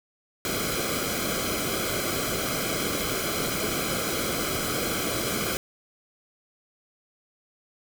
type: noise with comb filter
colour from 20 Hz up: pink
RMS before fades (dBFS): -28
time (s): 0.45-5.57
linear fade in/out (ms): 0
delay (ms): 1.1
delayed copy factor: -0.8
effects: none